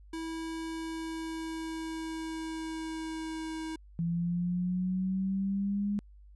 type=tone with pitch glide; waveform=square; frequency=325.4 to 319.1 Hz; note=E4 to D#4; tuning=-22 to +44 cents; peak=-36 dBFS; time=0.13-3.76 s; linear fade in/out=5 ms; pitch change=-34 cents; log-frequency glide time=0.65-3.62 s
type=linear sweep; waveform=sine; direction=up; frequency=167.6 to 205.3 Hz; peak=-28 dBFS; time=3.99-5.99 s; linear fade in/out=0 ms
effects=added 50 Hz sine -51 dBFS peak until 6.35 s + resampled to 24000 Hz